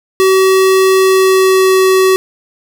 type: tone with pitch glide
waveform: square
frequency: 380 to 377.8 Hz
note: F#4 to F#4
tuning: +46 to +36 cents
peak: -7 dBFS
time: 0.2-2.16 s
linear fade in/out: 0 ms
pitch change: -10 cents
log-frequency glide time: 0.98-1.81 s
effects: none